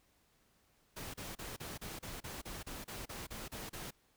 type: noise bursts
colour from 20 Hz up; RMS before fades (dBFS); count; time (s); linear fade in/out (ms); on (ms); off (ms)
pink; -45; 14; 0.96-3.909; 10; 180; 33
effects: pink hiss -72 dBFS RMS until 4.16 s